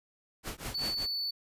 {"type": "noise with tremolo", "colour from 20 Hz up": "pink", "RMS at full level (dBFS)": -36, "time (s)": [0.43, 1.07], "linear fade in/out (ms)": 50, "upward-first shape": "triangle", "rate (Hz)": 5.2, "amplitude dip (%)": 100}
{"type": "tone", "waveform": "triangle", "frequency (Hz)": 4476, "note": "C#8", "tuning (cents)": 16, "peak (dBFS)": -30, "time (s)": [0.74, 1.31], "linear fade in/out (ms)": 10}
{"effects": ["resampled to 32000 Hz"]}